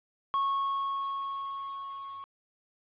triangle tone with level ramp, 1100 Hz, C#6, 14 cents flat, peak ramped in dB -23 to -38 dBFS, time 0.34-2.24 s, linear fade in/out 0 ms, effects resampled to 8000 Hz + 10-bit

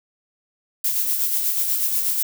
violet noise with tremolo, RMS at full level -20 dBFS, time 0.84-2.23 s, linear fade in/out 5 ms, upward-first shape sine, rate 8.2 Hz, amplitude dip 40%, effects none

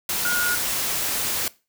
sine tone in noise, 1437 Hz, F6, 49 cents sharp, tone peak -21 dBFS, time 0.25-0.55 s, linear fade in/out 2 ms, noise white, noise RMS -25 dBFS, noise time 0.09-1.48 s, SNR +1 dB, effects noise-tail reverb RT60 0.3 s tail -20 dB re dry

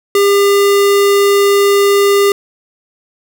square tone, 401.5 Hz, G4, 41 cents sharp, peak -8 dBFS, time 0.15-2.32 s, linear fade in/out 2 ms, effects none

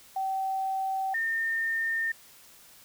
sine tone pair in turn, 769 / 1817.4 Hz, G5 / A#6, -33 / -44 cents, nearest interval octave + minor third, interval 1489 cents, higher second, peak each -27 / -26 dBFS, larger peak second, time 0.16-1.14 / 1.14-2.12 s, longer neither, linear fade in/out 5 ms, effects white hiss -54 dBFS RMS until 2.84 s

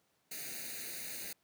white noise with comb filter, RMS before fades -43 dBFS, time 0.31-1.33 s, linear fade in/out 5 ms, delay 0.46 ms, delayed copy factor +0.85, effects pink hiss -75 dBFS RMS until 1.43 s + high-pass 150 Hz 12 dB/octave

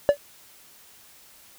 triangle tone with exponential decay, 575 Hz, D5, 37 cents flat, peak -7 dBFS, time 0.09-0.17 s, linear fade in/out 0 ms, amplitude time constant 17 ms, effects white hiss -52 dBFS RMS until 1.58 s

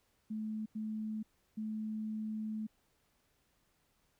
sine tone bursts at uneven times, 216.6 Hz, A3, 27 cents flat, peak -36 dBFS, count 3, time 0.3-0.66 / 0.75-1.23 / 1.57-2.67 s, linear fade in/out 10 ms, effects pink hiss -75 dBFS RMS until 4.19 s

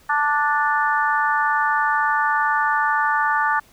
harmonic tone, 293.7 Hz, D4, in tune, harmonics 3 / 4 / 5 / 6, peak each -21 / -22 / -23 / -24 dBFS, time 0.09-3.6 s, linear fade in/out 10 ms, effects pink hiss -53 dBFS RMS until 3.72 s

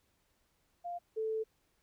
sine tone pair in turn, 698.5 / 440 Hz, F5 / A4, 0 / 0 cents, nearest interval minor sixth, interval 800 cents, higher first, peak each -37 / -32 dBFS, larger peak second, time 0.84-0.99 / 1.16-1.44 s, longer second, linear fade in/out 20 ms, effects pink hiss -75 dBFS RMS until 1.82 s

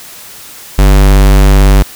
square tone, 49 Hz, G1, in tune, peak -3 dBFS, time 0.78-1.83 s, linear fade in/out 10 ms, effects white hiss -31 dBFS RMS until 1.95 s

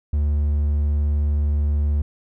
triangle tone, 73.42 Hz, D2, in tune, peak -15 dBFS, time 0.13-2.02 s, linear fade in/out 5 ms, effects none

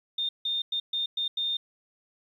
sine tone bursts at uneven times, 3635 Hz, A#7, 44 cents flat, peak -26 dBFS, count 6, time 0.18-0.29 / 0.45-0.62 / 0.72-0.8 / 0.93-1.06 / 1.17-1.28 / 1.37-1.57 s, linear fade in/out 5 ms, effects 10-bit

